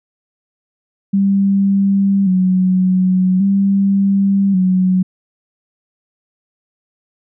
sine tone with vibrato, 190.9 Hz, G3, 46 cents flat, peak -10 dBFS, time 1.13-5.03 s, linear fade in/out 10 ms, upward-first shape square, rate 0.44 Hz, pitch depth 54 cents each way, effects none

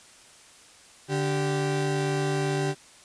35% pulse tone pair together, 146.08 / 390 Hz, D3 / G4, -9 / -9 cents, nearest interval octave + perfect fourth, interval 1700 cents, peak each -25 / -26 dBFS, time 1.08-2.75 s, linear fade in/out 50 ms, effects white hiss -52 dBFS RMS until 3.04 s + resampled to 22050 Hz

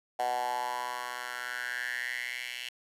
10% pulse tone with high-pass filter sweep, 123.47 Hz, B2, in tune, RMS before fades -35 dBFS, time 0.19-2.69 s, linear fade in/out 5 ms, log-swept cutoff 720 to 2600 Hz, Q 6, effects resampled to 32000 Hz + 10-bit

